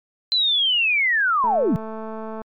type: linear sweep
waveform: sine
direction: down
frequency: 4086 to 141 Hz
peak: -16 dBFS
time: 0.32-1.76 s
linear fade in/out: 0 ms
type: click train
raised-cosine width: 1 ms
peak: -20 dBFS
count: 216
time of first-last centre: 1.44-2.417 s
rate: 220 Hz
effects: MP3 96 kbps